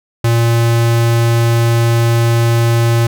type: tone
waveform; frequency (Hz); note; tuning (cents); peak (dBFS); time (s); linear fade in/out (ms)
square; 116.54; A#2; 0; -10; 0.24-3.07; 5
effects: none

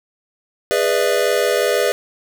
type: chord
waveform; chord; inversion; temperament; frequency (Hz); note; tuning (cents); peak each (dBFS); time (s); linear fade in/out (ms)
square; E dominant seventh; first; just; 412 / 494.4 / 593.3 / 659.3; G#4 / B4 / D5 / E5; -14 / +2 / +18 / 0; -21 / -20 / -21 / -24; 0.71-1.92; 0
effects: none

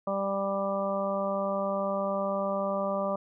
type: harmonic tone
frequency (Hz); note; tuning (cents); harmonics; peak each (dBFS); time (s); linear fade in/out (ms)
196.8; G3; +7; 1 / 2 / 3 / 4 / 5 / 6; -34 / -41 / -29 / -39 / -38 / -35; 0.07-3.16; 5
effects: none

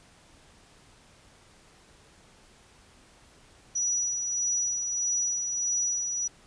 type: tone with tremolo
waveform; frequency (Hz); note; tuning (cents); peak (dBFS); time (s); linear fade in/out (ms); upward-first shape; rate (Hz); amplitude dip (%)
sine; 5860; F#8; -18; -24; 3.75-6.28; 10; sine; 1.6; 40
effects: pink hiss -57 dBFS RMS until 6.46 s + resampled to 22050 Hz

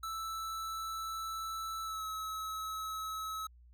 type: tone with pitch glide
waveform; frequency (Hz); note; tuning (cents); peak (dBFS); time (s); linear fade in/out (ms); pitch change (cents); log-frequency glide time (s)
square; 1318.5 to 1290.6; E6 to E6; 0 to -37; -38; 0.03-3.47; 5; -37; 1.83-2.04
effects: added 60 Hz sine -56 dBFS peak until 3.73 s

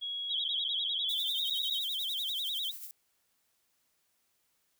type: tone with pitch glide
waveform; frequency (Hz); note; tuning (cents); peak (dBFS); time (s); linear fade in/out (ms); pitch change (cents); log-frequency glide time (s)
sine; 3322 to 3772; G#7 to A#7; 0 to +20; -34; 0.01-1.81; 20; +220; 0.97-1.52
type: tone with vibrato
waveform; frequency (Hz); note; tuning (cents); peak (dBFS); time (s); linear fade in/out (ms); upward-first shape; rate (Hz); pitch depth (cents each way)
sine; 3455; A7; -32; -32; 0.29-2.72; 20; sine; 10; 200
type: noise with tremolo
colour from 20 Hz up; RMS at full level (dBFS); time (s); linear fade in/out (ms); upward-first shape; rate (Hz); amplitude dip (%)
violet; -42; 1.09-2.91; 0; triangle; 11; 60
effects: white hiss -75 dBFS RMS until 4.79 s

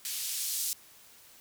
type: noise with band-pass filter sweep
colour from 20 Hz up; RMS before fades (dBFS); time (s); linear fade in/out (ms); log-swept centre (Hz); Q
violet; -34; 0.05-0.73; 0; 3100 to 5600; 0.78
effects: white hiss -56 dBFS RMS until 1.4 s

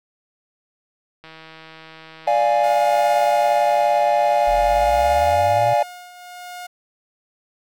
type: click train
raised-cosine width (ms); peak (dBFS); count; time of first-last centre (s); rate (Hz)
0.3; -25; 657; 1.24-5.34; 160
type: chord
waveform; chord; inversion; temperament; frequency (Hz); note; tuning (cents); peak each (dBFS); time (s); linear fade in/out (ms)
triangle; D diminished; none; equal; 587.3 / 698.5 / 830.6; D5 / F5 / Ab5; 0 / 0 / 0; -17; 2.27-5.83; 5
type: tone with tremolo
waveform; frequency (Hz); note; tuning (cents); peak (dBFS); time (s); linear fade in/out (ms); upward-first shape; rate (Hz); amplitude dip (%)
sawtooth; 716; F5; +43; -23; 2.63-6.67; 10; triangle; 0.5; 80
type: exponential sweep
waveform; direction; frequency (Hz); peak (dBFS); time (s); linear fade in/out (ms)
triangle; up; 41.33 to 122.5; -25; 4.47-5.74; 10
effects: none

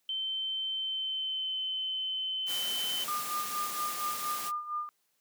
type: tone with pitch glide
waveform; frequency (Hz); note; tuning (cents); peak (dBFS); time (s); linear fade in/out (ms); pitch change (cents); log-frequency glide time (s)
sine; 3093 to 3061; G7 to G7; -24 to -42; -31; 0.09-3.04; 2; -18; 0.74-1.56
type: noise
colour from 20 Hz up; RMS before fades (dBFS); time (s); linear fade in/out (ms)
white; -38; 2.46-4.52; 50
type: tone with tremolo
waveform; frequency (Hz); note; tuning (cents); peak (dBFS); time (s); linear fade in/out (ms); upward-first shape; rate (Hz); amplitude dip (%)
sine; 1207; D6; +47; -30; 3.08-4.89; 0; sine; 4.3; 70
effects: white hiss -75 dBFS RMS until 5.2 s + high-pass 150 Hz 12 dB/octave

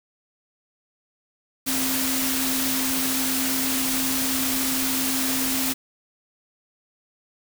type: tone in noise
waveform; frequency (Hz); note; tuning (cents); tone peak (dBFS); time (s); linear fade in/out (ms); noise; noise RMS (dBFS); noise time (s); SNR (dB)
sine; 263.1; C4; +10; -27; 1.66-5.74; 20; white; -25; 1.66-5.74; -5
effects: none

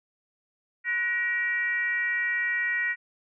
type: tone with frequency modulation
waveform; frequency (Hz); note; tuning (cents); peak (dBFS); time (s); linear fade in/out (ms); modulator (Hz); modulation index
sine; 1900; A#6; +33; -24; 0.84-2.96; 50; 428; 0.65
effects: none

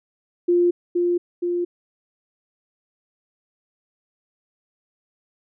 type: tone with echo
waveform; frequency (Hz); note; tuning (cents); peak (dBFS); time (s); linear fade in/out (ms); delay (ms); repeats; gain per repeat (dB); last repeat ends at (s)
sine; 350.2; F4; +5; -14; 0.48-0.71; 10; 470; 2; -3; 1.65
effects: none

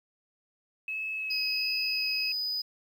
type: tone with vibrato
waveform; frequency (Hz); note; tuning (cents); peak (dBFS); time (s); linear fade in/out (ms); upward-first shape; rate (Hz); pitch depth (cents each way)
sine; 2577; E7; -40; -31; 0.88-2.32; 2; sine; 1.4; 11
type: tone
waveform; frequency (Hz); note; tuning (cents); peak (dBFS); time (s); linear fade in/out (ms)
triangle; 4978; D#8; 0; -28; 1.3-2.62; 10
effects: 10-bit

